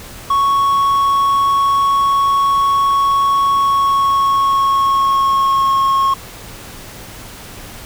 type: tone with pitch glide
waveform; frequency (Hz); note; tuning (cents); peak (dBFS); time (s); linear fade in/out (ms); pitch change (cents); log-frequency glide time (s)
triangle; 1108.7 to 1087.1; C#6 to C#6; 0 to -34; -9; 0.3-6.14; 5; -34; 3.52-5.77
effects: added 107 Hz sine -44 dBFS peak until 7.85 s + pink hiss -34 dBFS RMS until 7.85 s